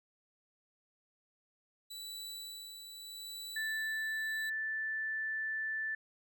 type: tone with tremolo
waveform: sawtooth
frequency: 3951 Hz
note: B7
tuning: in tune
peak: -39 dBFS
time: 1.9-4.5 s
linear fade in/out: 10 ms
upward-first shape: sine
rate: 0.79 Hz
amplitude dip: 45%
type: tone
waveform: sine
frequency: 1760 Hz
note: A6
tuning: in tune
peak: -34 dBFS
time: 3.56-5.95 s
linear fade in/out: 5 ms
effects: none